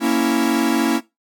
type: chord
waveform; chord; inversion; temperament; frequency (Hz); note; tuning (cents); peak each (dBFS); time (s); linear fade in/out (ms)
45% pulse; A# diminished; none; equal; 233.1 / 277.2 / 329.6; A#3 / C#4 / E4; 0 / 0 / 0; -20; 0-1.01; 50
effects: noise-tail reverb RT60 0.2 s tail -18 dB re dry